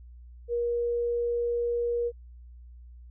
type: tone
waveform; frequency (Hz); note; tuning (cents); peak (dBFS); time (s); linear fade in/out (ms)
sine; 475.4; A#4; +34; -25; 0.48-2.12; 50
effects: added 60 Hz sine -45 dBFS peak until 3.1 s